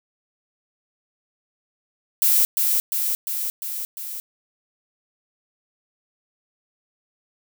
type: noise with echo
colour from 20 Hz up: violet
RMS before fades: -17 dBFS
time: 2.22-2.45 s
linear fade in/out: 0 ms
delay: 350 ms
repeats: 5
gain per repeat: -3 dB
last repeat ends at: 4.2 s
effects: none